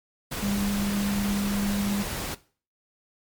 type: tone in noise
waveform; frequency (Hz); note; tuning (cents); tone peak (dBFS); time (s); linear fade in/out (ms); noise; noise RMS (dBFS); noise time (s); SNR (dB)
sine; 201.6; G3; +49; -25; 0.42-2.03; 10; pink; -32; 0.31-2.35; +4
effects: noise-tail reverb RT60 0.4 s tail -18 dB re dry + MP3 96 kbps